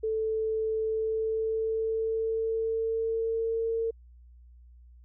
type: tone with pitch glide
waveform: sine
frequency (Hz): 440 to 454.2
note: A4 to A#4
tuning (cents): 0 to -45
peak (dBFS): -26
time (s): 0.03-3.91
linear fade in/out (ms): 10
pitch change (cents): +55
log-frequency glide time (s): 0.84-3.71
effects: added 60 Hz sine -50 dBFS peak until 5.04 s